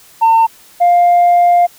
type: tone pair in turn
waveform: sine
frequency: 904 / 701.6 Hz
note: A5 / F5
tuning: +47 / +8 cents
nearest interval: major third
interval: 439 cents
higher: first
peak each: -4 dBFS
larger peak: neither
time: 0.21-0.47 / 0.8-1.67 s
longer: second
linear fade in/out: 20 ms
effects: tanh soft clip ceiling -4 dBFS + white hiss -43 dBFS RMS until 1.78 s